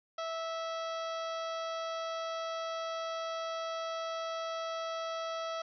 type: harmonic tone with a mistuned harmonic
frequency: 655 Hz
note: E5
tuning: 11 cents flat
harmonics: 1 / 2 / 3 / 4 / 5 / 6 / 7 / 8 / 9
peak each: -37 / -39 / -50 / -53 / -48 / -53 / -54 / -56 / -56 dBFS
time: 0.18-5.62 s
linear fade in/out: 5 ms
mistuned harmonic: 9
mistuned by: -25 cents
effects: none